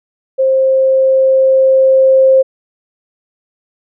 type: tone with level ramp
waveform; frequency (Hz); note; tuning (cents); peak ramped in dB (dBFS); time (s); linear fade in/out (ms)
sine; 529; C5; +19; -8 to -4; 0.38-2.43; 20
effects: none